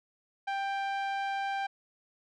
sawtooth tone with low-pass filter, 788 Hz, G5, 9 cents sharp, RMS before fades -33 dBFS, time 0.47-1.67 s, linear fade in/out 10 ms, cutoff 2700 Hz, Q 0.67, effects none

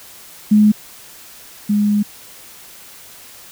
sine tone pair in turn, 211.1 / 207.2 Hz, G#3 / G#3, +29 / -4 cents, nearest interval unison, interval 33 cents, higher first, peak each -7 / -12 dBFS, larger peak first, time 0.51-0.72 / 1.69-2.03 s, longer second, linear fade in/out 10 ms, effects white hiss -40 dBFS RMS until 3.51 s

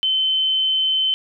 sine tone, 3069 Hz, G7, 37 cents flat, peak -16 dBFS, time 0.03-1.14 s, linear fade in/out 0 ms, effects none

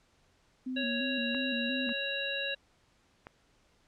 sine tone with vibrato, 246.9 Hz, B3, in tune, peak -33 dBFS, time 0.66-1.93 s, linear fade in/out 10 ms, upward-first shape square, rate 2.9 Hz, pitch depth 69 cents each way
harmonic tone, 554.4 Hz, C#5, in tune, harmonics 1 / 3 / 5 / 7, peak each -39 / -37 / -36 / -37 dBFS, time 0.76-2.55 s, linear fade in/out 10 ms
clicks, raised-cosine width 0.5 ms, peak -29 dBFS, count 3, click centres 1.347 / 1.892 / 3.269 s
effects pink hiss -68 dBFS RMS until 3.87 s + low-pass 7000 Hz 12 dB/octave

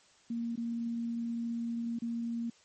sine tone with dropouts, 233.1 Hz, A#3, in tune, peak -32 dBFS, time 0.3-2.5 s, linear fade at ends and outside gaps 5 ms, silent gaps 0.558-0.575 / 1.989-2.02 s, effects white hiss -63 dBFS RMS until 2.64 s + MP3 32 kbps

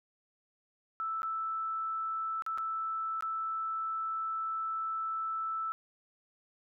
sine tone with dropouts, 1318.5 Hz, E6, in tune, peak -32 dBFS, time 1-5.72 s, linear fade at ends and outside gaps 0 ms, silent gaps 1.22-1.231 / 2.422-2.464 / 2.576-2.583 / 3.208-3.224 s, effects none

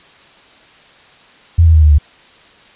sine tone with pitch steps, 83.9 / 81.09 / 78.37 / 75.75 / 73.21 Hz, E2 / E2 / D#2 / D#2 / D2, +31 / -28 / +13 / -46 / -5 cents, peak -4 dBFS, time 1.58-1.985 s, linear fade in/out 10 ms, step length 81 ms, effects white hiss -44 dBFS RMS until 2.75 s + resampled to 8000 Hz

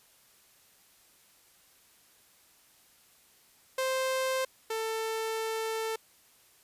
sawtooth tone pair in turn, 523.3 / 444.8 Hz, C5 / A4, 0 / +19 cents, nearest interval minor third, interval 281 cents, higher first, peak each -24 / -27 dBFS, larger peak first, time 3.78-4.45 / 4.7-5.96 s, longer second, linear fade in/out 5 ms, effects white hiss -62 dBFS RMS until 6.63 s + resampled to 32000 Hz

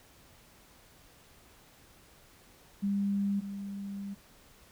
sine tone pair in turn, 200 / 199.03 Hz, G3 / G3, +35 / +27 cents, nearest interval unison, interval 8 cents, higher first, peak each -27 / -36 dBFS, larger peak first, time 2.82-3.41 / 3.41-4.15 s, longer second, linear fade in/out 20 ms, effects pink hiss -59 dBFS RMS until 4.71 s

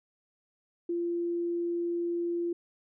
sine tone, 343.9 Hz, F4, 27 cents flat, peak -28 dBFS, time 0.89-2.53 s, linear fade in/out 5 ms, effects none

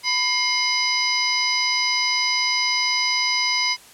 harmonic tone with a mistuned harmonic, 996 Hz, B5, 14 cents sharp, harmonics 1 / 2 / 3 / 4 / 5 / 6, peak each -28 / -23 / -32 / -30 / -22 / -30 dBFS, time 0.03-3.77 s, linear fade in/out 50 ms, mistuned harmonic 2, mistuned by +110 cents, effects white hiss -47 dBFS RMS until 3.93 s + low-pass 11000 Hz 12 dB/octave

